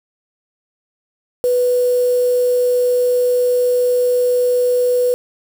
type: tone with quantisation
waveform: sine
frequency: 493.9 Hz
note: B4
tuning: in tune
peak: -12 dBFS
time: 1.44-5.14 s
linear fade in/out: 0 ms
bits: 5
effects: none